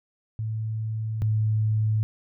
sine tone pair in turn, 110 / 108.42 Hz, A2 / A2, 0 / -25 cents, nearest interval unison, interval 25 cents, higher first, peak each -26 / -20 dBFS, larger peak second, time 0.39-1.22 / 1.22-2.03 s, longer first, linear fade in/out 0 ms, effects none

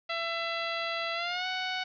10% pulse tone with pitch glide, 670 to 743.4 Hz, E5 to F#5, +28 to +8 cents, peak -22 dBFS, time 0.09-1.84 s, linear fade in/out 10 ms, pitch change +180 cents, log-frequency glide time 1.14-1.47 s, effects resampled to 11025 Hz + 9-bit

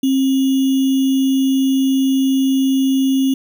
sine tone with sample-and-hold, 267.2 Hz, C4, 36 cents sharp, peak -12 dBFS, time 0.03-3.34 s, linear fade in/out 5 ms, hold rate 3150 Hz, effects none

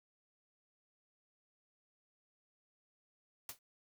white noise with exponential decay, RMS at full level -40 dBFS, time 3.49-3.59 s, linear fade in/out 2 ms, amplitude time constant 21 ms, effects none

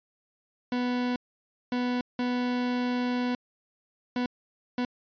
40% pulse tone bursts at uneven times, 246.9 Hz, B3, in tune, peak -25 dBFS, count 5, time 0.72-1.16 / 1.72-2.01 / 2.19-3.35 / 4.16-4.26 / 4.78-4.85 s, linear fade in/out 2 ms, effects resampled to 11025 Hz

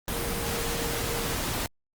sine tone in noise, 466.2 Hz, A#4, in tune, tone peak -35 dBFS, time 0.12-1.33 s, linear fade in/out 0 ms, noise pink, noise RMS -30 dBFS, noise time 0.08-1.66 s, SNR -8 dB, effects Opus 24 kbps

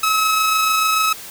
sawtooth tone with amplitude modulation, 1287 Hz, E6, 42 cents flat, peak -10 dBFS, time 0.03-1.13 s, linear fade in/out 5 ms, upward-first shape sine, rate 26.8 Hz, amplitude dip 25%, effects white hiss -35 dBFS RMS until 1.3 s

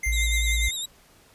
square tone with tremolo, 2093 Hz, C7, in tune, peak -25 dBFS, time 0.03-0.71 s, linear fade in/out 5 ms, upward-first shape sine, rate 6.8 Hz, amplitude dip 55%
sine tone, 56.8 Hz, A#1, 44 cents flat, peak -22 dBFS, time 0.06-0.69 s, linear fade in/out 10 ms
25% pulse tone with vibrato, 3723 Hz, A#7, 3 cents flat, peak -24 dBFS, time 0.12-0.86 s, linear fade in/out 10 ms, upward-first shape sine, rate 10 Hz, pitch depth 63 cents each way
effects pink hiss -56 dBFS RMS until 1.34 s + resampled to 32000 Hz

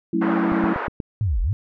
sine chord, F# minor seventh, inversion none, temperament equal with one note detuned, 186.07 / 220 / 277.2 / 329.6 Hz, F#3 / A3 / C#4 / E4, +10 / 0 / 0 / 0 cents, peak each -25 / -25 / -27 / -21 dBFS, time 0.13-0.74 s, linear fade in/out 5 ms
white band-pass noise, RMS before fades -27 dBFS, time 0.21-0.88 s, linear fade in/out 10 ms, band 380 to 1500 Hz, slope 24 dB/octave
click train, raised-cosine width 3 ms, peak -15 dBFS, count 5, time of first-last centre 0.52-1.002 s, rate 8.3 Hz
sine linear two-way sweep, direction down then up, 116.54 to 36.71 to 116.54 Hz, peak -18 dBFS, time 1.21-1.53 s, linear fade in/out 0 ms, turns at 1.41 s
effects none

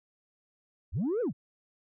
sine linear two-way sweep, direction up then down, 51.91 to 512 to 94.3 Hz, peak -25 dBFS, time 0.92-1.33 s, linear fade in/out 50 ms, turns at 1.21 s, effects tanh soft clip ceiling -25 dBFS

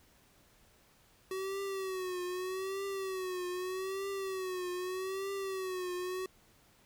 square tone with vibrato, 376 Hz, F#4, 28 cents sharp, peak -36 dBFS, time 1.31-6.26 s, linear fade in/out 2 ms, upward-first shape triangle, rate 0.81 Hz, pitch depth 90 cents each way, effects pink hiss -65 dBFS RMS until 6.85 s

